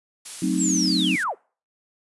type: noise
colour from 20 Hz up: blue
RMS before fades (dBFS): -33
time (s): 0.25-1.24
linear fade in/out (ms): 10
type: chord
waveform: sine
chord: F# diminished seventh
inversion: none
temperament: equal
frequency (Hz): 185 / 220 / 261.6 / 311.1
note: F#3 / A3 / C4 / Eb4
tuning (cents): 0 / 0 / 0 / 0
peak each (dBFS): -24 / -30 / -25 / -25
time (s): 0.42-1.16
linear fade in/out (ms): 5
type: linear sweep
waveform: sine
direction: down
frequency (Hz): 8040 to 329.6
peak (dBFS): -22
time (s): 0.57-1.35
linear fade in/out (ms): 50
effects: noise-tail reverb RT60 0.4 s tail -26 dB re dry + resampled to 24000 Hz